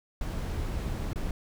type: noise with dropouts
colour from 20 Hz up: brown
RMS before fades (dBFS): -32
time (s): 0.21-1.31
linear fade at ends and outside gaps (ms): 2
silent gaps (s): 1.132-1.158
effects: none